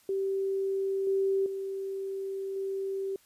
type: tone with level steps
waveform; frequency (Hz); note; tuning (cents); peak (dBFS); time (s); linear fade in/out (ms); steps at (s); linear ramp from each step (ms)
sine; 388.5; G4; -16; -27 / -24 / -32 / -30; 0.09-3.16; 2; 1.07 / 1.46 / 2.56; 2
effects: white hiss -63 dBFS RMS until 3.25 s + resampled to 32000 Hz